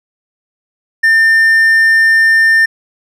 triangle tone, 1800 Hz, A6, 39 cents sharp, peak -4 dBFS, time 1.03-2.66 s, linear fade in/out 10 ms, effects none

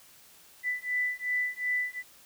sine beating tone pair, 1987 / 1989.7 Hz, B6 / B6, +10 / +12 cents, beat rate 2.7 Hz, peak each -31 dBFS, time 0.63-2.03 s, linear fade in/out 50 ms, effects white hiss -56 dBFS RMS until 2.25 s

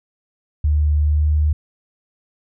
sine tone with pitch glide, 74.8 to 75.71 Hz, D2 to D#2, +32 to -47 cents, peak -13 dBFS, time 0.64-1.53 s, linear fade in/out 5 ms, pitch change +21 cents, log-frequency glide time 1.01-1.29 s, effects none

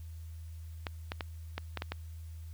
clicks, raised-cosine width 0.3 ms, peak -19 dBFS, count 7, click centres 0.868 / 1.119 / 1.208 / 1.58 / 1.773 / 1.821 / 1.92 s, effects added 81 Hz sine -42 dBFS peak until 2.53 s + white hiss -64 dBFS RMS until 2.53 s

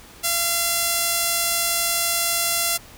sawtooth tone with band-pass filter, 684 Hz, F5, 36 cents flat, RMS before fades -22 dBFS, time 0.23-2.78 s, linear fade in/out 20 ms, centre 12000 Hz, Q 0.59, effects pink hiss -45 dBFS RMS until 2.97 s

